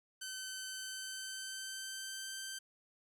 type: tone with pitch glide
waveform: 10% pulse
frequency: 1531 to 1556.9 Hz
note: G6 to G6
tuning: -41 to -12 cents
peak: -33 dBFS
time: 0.21-2.59 s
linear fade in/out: 10 ms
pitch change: +29 cents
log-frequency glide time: 0.69-2.34 s
effects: 12-bit